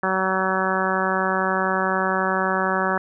harmonic tone, 188.8 Hz, F#3, 35 cents sharp, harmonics 1 / 2 / 3 / 4 / 5 / 6 / 7 / 8 / 9, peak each -28 / -28 / -28 / -28 / -28 / -28 / -28 / -28 / -28 dBFS, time 0.03-2.98 s, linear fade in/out 2 ms, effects none

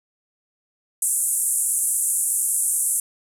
white band-pass noise, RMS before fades -22 dBFS, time 1.02-3 s, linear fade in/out 2 ms, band 8000 to 11000 Hz, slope 48 dB/octave, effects none

